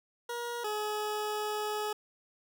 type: tone pair in turn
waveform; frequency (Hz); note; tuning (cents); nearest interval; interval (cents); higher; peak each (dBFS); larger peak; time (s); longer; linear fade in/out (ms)
20% pulse; 476.2 / 423.2; A#4 / G#4; +37 / +33; major second; 204; first; -30 / -27; second; 0.29-0.64 / 0.64-1.93; second; 5
effects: none